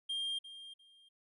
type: tone with echo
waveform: triangle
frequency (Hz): 3204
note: G7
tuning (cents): +37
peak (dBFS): -33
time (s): 0.09-0.39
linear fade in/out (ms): 10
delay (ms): 350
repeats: 2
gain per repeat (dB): -13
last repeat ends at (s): 1.09
effects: resampled to 32000 Hz